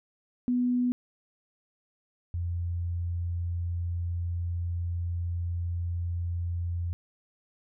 sine tone pair in turn, 246.9 / 86.44 Hz, B3 / F2, 0 / -17 cents, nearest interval octave + tritone, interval 1817 cents, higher first, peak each -23 / -28 dBFS, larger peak first, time 0.48-0.92 / 2.34-6.93 s, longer second, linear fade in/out 0 ms, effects none

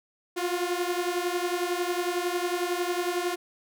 sawtooth beating tone pair, 349.2 / 360.2 Hz, F4 / F#4, 0 / -46 cents, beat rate 11 Hz, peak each -25 / -26 dBFS, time 0.36-3.36 s, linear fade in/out 20 ms, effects none

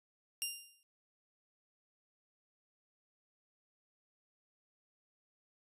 10% pulse tone with exponential decay, 2794 Hz, F7, in tune, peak -24 dBFS, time 0.42-0.83 s, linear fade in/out 0 ms, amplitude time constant 88 ms, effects resampled to 32000 Hz

